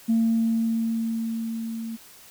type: tone with level ramp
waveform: sine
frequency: 226.7 Hz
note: A#3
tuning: 48 cents flat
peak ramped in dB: -16 to -30 dBFS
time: 0.08-1.97 s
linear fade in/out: 20 ms
effects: tanh soft clip ceiling -14 dBFS + white hiss -49 dBFS RMS until 2.3 s